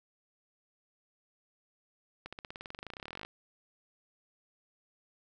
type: accelerating click train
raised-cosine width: 0.3 ms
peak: -26 dBFS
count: 28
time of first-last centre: 2.26-3.25 s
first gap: 66 ms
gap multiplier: 0.95
effects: none